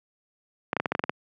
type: clicks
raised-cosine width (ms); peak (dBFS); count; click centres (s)
0.5; -9; 9; 0.731 / 0.767 / 0.8 / 0.858 / 0.92 / 0.951 / 0.994 / 1.039 / 1.095
effects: high-pass 150 Hz 12 dB/octave